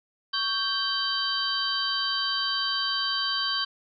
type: tone cluster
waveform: sine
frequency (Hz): 1118 / 1571 / 3115 / 3909 / 4636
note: C#6 / G6 / G7 / B7 / D8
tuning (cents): +14 / +3 / -12 / -19 / -23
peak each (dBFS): -33 / -32 / -29 / -34 / -30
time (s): 0.33-3.65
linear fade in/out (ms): 10
effects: none